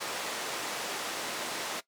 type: band-pass noise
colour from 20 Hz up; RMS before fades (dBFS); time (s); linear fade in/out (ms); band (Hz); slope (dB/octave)
pink; -36; 0-1.81; 20; 420 to 8900; 12
effects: noise-tail reverb RT60 0.1 s tail -18 dB re dry